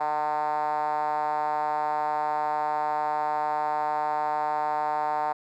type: tone with band-pass filter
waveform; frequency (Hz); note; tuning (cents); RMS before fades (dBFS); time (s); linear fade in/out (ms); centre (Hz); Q
5% pulse; 151.1; D3; +50; -27; 0-5.33; 10; 820; 6.1
effects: none